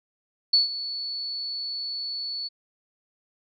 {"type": "tone with ADSR envelope", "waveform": "sine", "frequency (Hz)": 4435, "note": "C#8", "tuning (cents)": 0, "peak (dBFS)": -14, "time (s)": [0.53, 2.49], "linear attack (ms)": 7, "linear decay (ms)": 140, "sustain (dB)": -15, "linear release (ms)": 24, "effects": []}